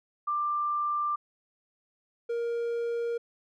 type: tone pair in turn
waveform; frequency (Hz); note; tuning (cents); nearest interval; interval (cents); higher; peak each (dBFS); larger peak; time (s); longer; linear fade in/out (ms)
sine / triangle; 1185 / 469.1; D6 / A#4; +15 / +11; octave + major third; 1604; first; -26; neither; 0.27-1.16 / 2.29-3.18; neither; 10
effects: none